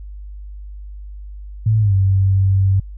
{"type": "tone with pitch glide", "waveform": "sine", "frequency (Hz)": [109.5, 96.43], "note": ["A2", "G2"], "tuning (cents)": [-8, -28], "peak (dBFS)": -11, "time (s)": [1.66, 2.8], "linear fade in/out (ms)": 5, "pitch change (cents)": -220, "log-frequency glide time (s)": [1.79, 1.94], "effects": ["added 50 Hz sine -30 dBFS peak until 2.97 s"]}